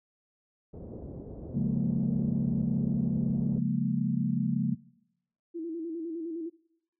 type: low-pass noise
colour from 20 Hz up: pink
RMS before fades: -40 dBFS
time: 0.73-3.59 s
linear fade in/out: 10 ms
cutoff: 510 Hz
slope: 24 dB/octave
type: chord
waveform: sine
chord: Bb minor seventh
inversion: first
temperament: equal with one note detuned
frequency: 138.59 / 176.95 / 207.7 / 233.1 Hz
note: Db3 / F3 / Ab3 / Bb3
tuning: 0 / +23 / 0 / 0 cents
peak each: -31 dBFS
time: 1.54-4.75 s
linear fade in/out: 10 ms
type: tone with vibrato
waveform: sine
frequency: 329.6 Hz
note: E4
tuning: in tune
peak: -33 dBFS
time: 5.54-6.5 s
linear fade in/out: 20 ms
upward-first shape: square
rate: 9.8 Hz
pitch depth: 56 cents each way
effects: noise-tail reverb RT60 0.8 s tail -21 dB re dry + high-pass 60 Hz 12 dB/octave